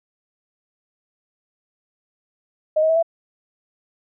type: tone with pitch steps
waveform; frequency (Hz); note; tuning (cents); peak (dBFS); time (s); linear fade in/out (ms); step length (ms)
sine; 620 / 634.5 / 649.3 / 664.5; D#5 / D#5 / E5 / E5; -6 / +34 / -26 / +14; -14; 2.76-3.028; 10; 67
effects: none